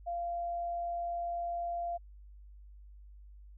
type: tone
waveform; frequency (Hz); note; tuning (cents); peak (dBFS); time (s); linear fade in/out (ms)
sine; 691; F5; -19; -33; 0.06-1.98; 20
effects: added 50 Hz sine -50 dBFS peak until 3.57 s